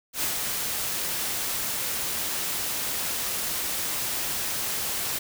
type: noise with ADSR envelope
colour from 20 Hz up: white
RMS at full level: -26 dBFS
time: 0.13-5.19 s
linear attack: 94 ms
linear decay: 88 ms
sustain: -3 dB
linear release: 10 ms
effects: none